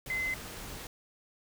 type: tone in noise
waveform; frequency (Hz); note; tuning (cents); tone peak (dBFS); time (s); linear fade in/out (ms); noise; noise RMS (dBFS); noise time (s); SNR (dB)
sine; 2053; C7; -33; -30; 0.1-0.34; 2; pink; -43; 0.06-0.87; +10
effects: none